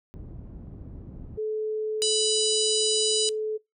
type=low-pass noise; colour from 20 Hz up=pink; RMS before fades=-41 dBFS; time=0.14-1.38 s; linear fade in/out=0 ms; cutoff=260 Hz; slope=12 dB/octave
type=tone; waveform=sine; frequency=432.2 Hz; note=A4; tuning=31 cents flat; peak=-26 dBFS; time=1.37-3.58 s; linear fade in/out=20 ms
type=harmonic tone; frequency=987.8 Hz; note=B5; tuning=in tune; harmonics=3 / 4 / 5 / 6 / 7 / 8 / 9; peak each=-30 / -28 / -29 / -36 / -30 / -37 / -29 dBFS; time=2.02-3.29 s; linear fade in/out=0 ms
effects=noise-tail reverb RT60 0.2 s tail -24 dB re dry